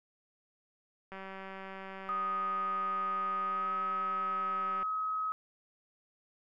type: click train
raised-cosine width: 0.5 ms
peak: -30 dBFS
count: 713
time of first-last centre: 1.12-4.828 s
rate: 192 Hz
type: tone with pitch glide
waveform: sine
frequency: 1244.5 to 1273.6 Hz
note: D#6 to D#6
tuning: 0 to +40 cents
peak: -31 dBFS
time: 2.09-5.32 s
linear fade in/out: 0 ms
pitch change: +40 cents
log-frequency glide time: 3.45-3.73 s
effects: none